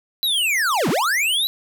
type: linear two-way sweep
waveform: square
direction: down then up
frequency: 4015 to 130.81 to 4015 Hz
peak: -18 dBFS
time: 0.23-1.47 s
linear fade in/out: 0 ms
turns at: 0.89 s
effects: none